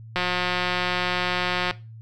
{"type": "click train", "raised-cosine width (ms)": 0.3, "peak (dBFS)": -8, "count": 280, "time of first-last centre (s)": [0.16, 1.71], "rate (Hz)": 180, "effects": ["noise-tail reverb RT60 0.3 s tail -19 dB re dry", "added 112 Hz sine -39 dBFS peak until 2.01 s"]}